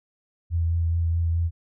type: tone with vibrato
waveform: sine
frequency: 83.7 Hz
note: E2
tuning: 27 cents sharp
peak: -20 dBFS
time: 0.5-1.51 s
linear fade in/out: 50 ms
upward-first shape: triangle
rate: 4.7 Hz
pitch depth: 23 cents each way
effects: none